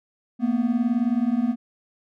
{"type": "beating tone pair", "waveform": "triangle", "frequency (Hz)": [227.2, 246.2], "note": ["A#3", "B3"], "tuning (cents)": [-44, -5], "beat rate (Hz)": 19, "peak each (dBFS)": [-21, -20], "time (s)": [0.39, 1.56], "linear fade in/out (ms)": 50, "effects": []}